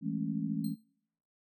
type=chord; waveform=sine; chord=A major seventh; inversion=second; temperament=just; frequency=165 / 206.2 / 220 / 275 Hz; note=E3 / G#3 / A3 / C#4; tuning=+2 / -12 / 0 / -14 cents; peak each=-37 dBFS; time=0.01-0.76 s; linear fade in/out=50 ms
type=tone with exponential decay; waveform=10% pulse; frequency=4167 Hz; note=C8; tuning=8 cents flat; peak=-39 dBFS; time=0.64-0.84 s; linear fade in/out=5 ms; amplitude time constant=42 ms
effects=noise-tail reverb RT60 0.7 s tail -26 dB re dry